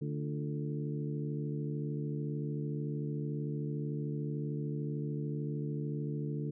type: harmonic tone with a mistuned harmonic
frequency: 73.42 Hz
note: D2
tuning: in tune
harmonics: 2 / 3 / 4 / 5 / 6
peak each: -35 / -42 / -42 / -46 / -45 dBFS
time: 0.01-6.51 s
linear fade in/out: 10 ms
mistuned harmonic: 5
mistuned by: -74 cents
effects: none